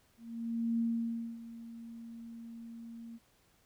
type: tone with ADSR envelope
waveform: sine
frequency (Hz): 230.7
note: A#3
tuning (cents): -18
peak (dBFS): -28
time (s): 0.17-3.19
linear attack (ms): 620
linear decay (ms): 590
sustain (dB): -16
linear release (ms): 35
effects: pink hiss -69 dBFS RMS until 3.65 s